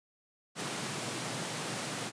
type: high-pass noise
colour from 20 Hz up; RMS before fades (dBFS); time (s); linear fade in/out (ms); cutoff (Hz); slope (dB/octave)
pink; -37; 0.55-2.12; 50; 110; 96
effects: resampled to 22050 Hz